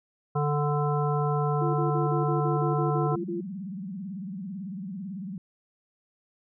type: harmonic tone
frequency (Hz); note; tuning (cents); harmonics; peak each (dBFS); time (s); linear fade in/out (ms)
147; D3; +2; 1 / 3 / 5 / 7 / 9; -25 / -30 / -32 / -33 / -35; 0.35-3.16; 10
type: tone bursts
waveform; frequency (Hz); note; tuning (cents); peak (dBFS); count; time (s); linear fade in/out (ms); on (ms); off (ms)
sine; 343.5; F4; -29; -29; 11; 1.61-3.41; 10; 130; 37
type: tone with vibrato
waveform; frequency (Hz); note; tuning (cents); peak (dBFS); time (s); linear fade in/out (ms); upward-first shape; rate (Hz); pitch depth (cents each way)
sine; 190.6; G3; -48; -33; 3.16-5.38; 2; sine; 18; 180
effects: none

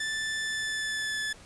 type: tone with pitch glide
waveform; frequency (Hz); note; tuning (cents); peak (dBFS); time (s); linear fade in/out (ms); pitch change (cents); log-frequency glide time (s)
sawtooth; 1760 to 1731.8; A6 to A6; 0 to -28; -26; 0-1.33; 5; -28; 0.41-1.21
effects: pink hiss -52 dBFS RMS until 1.45 s + resampled to 22050 Hz

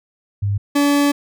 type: tone pair in turn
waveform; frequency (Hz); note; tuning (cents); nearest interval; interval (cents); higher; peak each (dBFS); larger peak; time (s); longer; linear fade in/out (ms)
sine / 40% pulse; 100.9 / 286.5; G#2 / D4; -49 / -43; octave + tritone; 1806; second; -16 / -12; second; 0.42-0.58 / 0.75-1.12; second; 10
effects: none

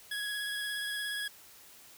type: tone with vibrato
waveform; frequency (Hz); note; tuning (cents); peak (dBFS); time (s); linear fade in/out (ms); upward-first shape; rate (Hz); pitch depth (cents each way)
25% pulse; 1667; G#6; +6; -30; 0.11-1.28; 5; square; 17; 11
effects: white hiss -55 dBFS RMS until 1.97 s

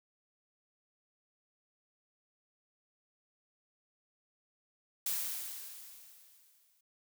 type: noise with exponential decay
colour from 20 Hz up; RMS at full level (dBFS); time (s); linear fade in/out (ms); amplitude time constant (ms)
blue; -33; 5.06-6.81; 5; 380
effects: none

